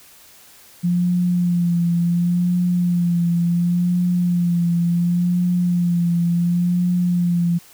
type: tone with vibrato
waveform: sine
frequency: 174.61 Hz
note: F3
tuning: in tune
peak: -15 dBFS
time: 0.83-7.59 s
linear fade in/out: 20 ms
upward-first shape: sine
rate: 0.7 Hz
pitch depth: 33 cents each way
effects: white hiss -47 dBFS RMS until 7.73 s